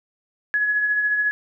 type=tone with tremolo; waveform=sine; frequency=1688 Hz; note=G#6; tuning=28 cents sharp; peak=-16 dBFS; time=0.54-1.31 s; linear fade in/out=0 ms; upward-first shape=triangle; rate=14 Hz; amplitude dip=45%; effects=none